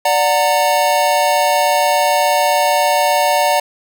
square chord, D augmented, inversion none, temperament just, 587.3 / 734.2 / 917.7 Hz, D5 / F#5 / A#5, 0 / -14 / -27 cents, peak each -17 dBFS, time 0.05-3.6 s, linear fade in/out 5 ms, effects none

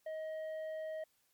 triangle tone with tanh clipping, 630 Hz, D#5, 21 cents sharp, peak -40 dBFS, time 0.06-1.04 s, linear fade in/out 5 ms, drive 10 dB, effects white hiss -75 dBFS RMS until 1.33 s + MP3 96 kbps

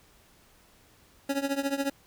25% pulse tone with tremolo, 277.2 Hz, C#4, in tune, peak -20 dBFS, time 1.29-1.9 s, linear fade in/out 5 ms, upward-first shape triangle, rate 14 Hz, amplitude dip 90%, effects pink hiss -60 dBFS RMS until 2.06 s

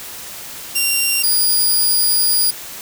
10% pulse tone pair in turn, 2767 / 4862 Hz, F7 / D#8, -17 / -41 cents, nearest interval minor seventh, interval 976 cents, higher second, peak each -6 dBFS, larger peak neither, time 0.75-1.23 / 1.23-2.51 s, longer second, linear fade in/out 10 ms, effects white hiss -32 dBFS RMS until 2.81 s

